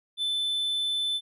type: tone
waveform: triangle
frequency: 3520 Hz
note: A7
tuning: in tune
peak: -24 dBFS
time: 0.17-1.21 s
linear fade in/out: 50 ms
effects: resampled to 32000 Hz